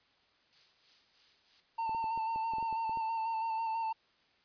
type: noise with tremolo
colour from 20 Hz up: violet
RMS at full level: -49 dBFS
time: 0.52-1.61 s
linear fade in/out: 10 ms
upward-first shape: sine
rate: 3.1 Hz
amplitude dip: 70%
type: tone with vibrato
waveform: triangle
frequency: 899 Hz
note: A5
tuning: 37 cents sharp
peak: -30 dBFS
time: 1.78-3.93 s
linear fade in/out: 10 ms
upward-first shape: square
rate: 6.1 Hz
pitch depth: 24 cents each way
type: clicks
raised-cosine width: 2 ms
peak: -35 dBFS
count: 11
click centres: 1.894 / 1.948 / 2.042 / 2.176 / 2.36 / 2.536 / 2.584 / 2.627 / 2.727 / 2.895 / 2.973 s
effects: white hiss -69 dBFS RMS until 4.44 s + resampled to 11025 Hz